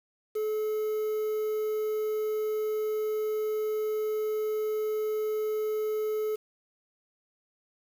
triangle tone with quantisation, 430 Hz, A4, 40 cents flat, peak -25 dBFS, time 0.35-6.36 s, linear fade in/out 10 ms, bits 8, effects none

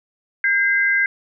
sine tone pair together, 1602 / 2053 Hz, G6 / C7, +37 / -33 cents, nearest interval major third, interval 430 cents, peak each -17 / -18 dBFS, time 0.44-1.06 s, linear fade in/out 2 ms, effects none

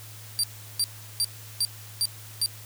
25% pulse tone bursts, 4699 Hz, D8, in tune, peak -17 dBFS, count 6, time 0.39-2.46 s, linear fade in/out 0 ms, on 45 ms, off 360 ms, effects added 107 Hz sine -44 dBFS peak until 2.65 s + white hiss -46 dBFS RMS until 2.65 s

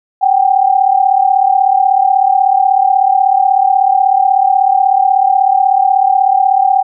sine tone pair together, 755.7 / 792 Hz, F#5 / G5, +36 / +18 cents, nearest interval minor second, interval 82 cents, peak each -10 dBFS, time 0.21-6.83 s, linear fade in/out 20 ms, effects none

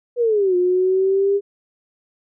sine exponential two-way sweep, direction down then up, 494.3 to 356 to 404.2 Hz, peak -14 dBFS, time 0.16-1.41 s, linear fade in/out 50 ms, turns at 0.56 s, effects none

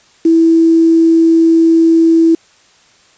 sine tone with quantisation, 328.5 Hz, E4, 6 cents flat, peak -5 dBFS, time 0.25-2.35 s, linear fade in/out 5 ms, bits 5, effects white hiss -48 dBFS RMS until 3.17 s + resampled to 16000 Hz

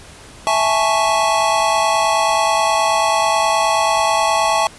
square chord, A major seventh, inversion second, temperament equal, 659.3 / 830.6 / 880 / 1108.7 Hz, E5 / G#5 / A5 / C#6, 0 / 0 / 0 / 0 cents, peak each -20 dBFS, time 0.47-4.67 s, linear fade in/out 0 ms, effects pink hiss -40 dBFS RMS until 4.78 s + resampled to 24000 Hz

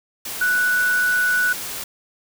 sine tone in noise, 1480 Hz, F#6, in tune, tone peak -16 dBFS, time 0.41-1.53 s, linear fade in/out 5 ms, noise white, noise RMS -30 dBFS, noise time 0.25-1.84 s, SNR +11 dB, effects none

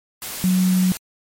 sine tone in noise, 184.6 Hz, F#3, 4 cents flat, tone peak -14 dBFS, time 0.44-0.92 s, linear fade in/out 0 ms, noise white, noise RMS -30 dBFS, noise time 0.22-0.97 s, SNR +13 dB, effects MP3 64 kbps

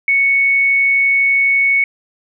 sine tone, 2217 Hz, C#7, in tune, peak -10 dBFS, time 0.08-1.84 s, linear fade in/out 2 ms, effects none

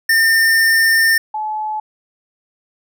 square / sine tone pair in turn, 1808 / 858.7 Hz, A6 / A5, +47 / -42 cents, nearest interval octave + minor second, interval 1289 cents, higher first, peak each -11 / -19 dBFS, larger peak first, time 0.09-1.18 / 1.34-1.8 s, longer first, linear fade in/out 5 ms, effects none

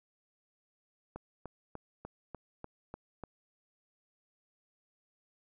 click train, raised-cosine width 1 ms, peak -28 dBFS, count 8, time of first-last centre 1.16-3.237 s, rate 3.37 Hz, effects none

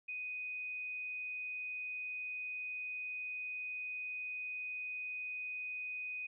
sine tone, 2494 Hz, D#7, 3 cents sharp, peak -39 dBFS, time 0.08-6.27 s, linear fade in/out 10 ms, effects none

